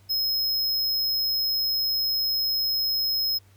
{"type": "tone", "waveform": "square", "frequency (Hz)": 5140, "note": "E8", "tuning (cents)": -45, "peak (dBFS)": -23, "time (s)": [0.09, 3.39], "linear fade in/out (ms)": 20, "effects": ["added 97 Hz sine -53 dBFS peak until 3.56 s", "pink hiss -61 dBFS RMS until 3.56 s"]}